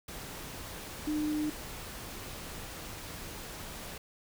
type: tone in noise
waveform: sine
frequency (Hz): 303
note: D#4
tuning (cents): -46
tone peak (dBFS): -29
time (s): 1.07-1.5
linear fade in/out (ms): 5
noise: pink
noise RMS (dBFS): -43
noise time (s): 0.08-3.98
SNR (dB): +11
effects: none